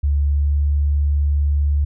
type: tone with pitch glide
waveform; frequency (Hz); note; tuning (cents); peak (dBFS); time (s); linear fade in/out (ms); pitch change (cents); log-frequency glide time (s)
sine; 71.7 to 72.37; D2 to D2; -41 to -25; -14; 0.03-1.85; 10; +16; 0.27-0.54
effects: none